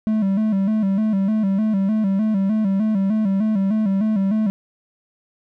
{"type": "tone with vibrato", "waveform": "triangle", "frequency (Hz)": 205.3, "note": "G#3", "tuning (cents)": -20, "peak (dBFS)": -14, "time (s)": [0.07, 4.5], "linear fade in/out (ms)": 0, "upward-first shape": "square", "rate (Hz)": 3.3, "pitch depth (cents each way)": 98, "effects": []}